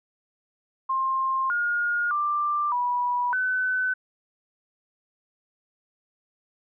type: tone with pitch steps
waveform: sine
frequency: 1059 / 1427 / 1183 / 977 / 1510 Hz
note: C6 / F6 / D6 / B5 / F#6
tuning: +21 / +37 / +12 / -19 / +35 cents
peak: -22 dBFS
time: 0.89-3.94 s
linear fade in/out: 10 ms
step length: 610 ms
effects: none